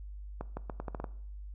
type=accelerating click train; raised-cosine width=1 ms; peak=-23 dBFS; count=8; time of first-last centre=0.41-1.042 s; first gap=160 ms; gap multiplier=0.8; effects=noise-tail reverb RT60 0.6 s tail -18 dB re dry + added 50 Hz sine -41 dBFS peak until 1.54 s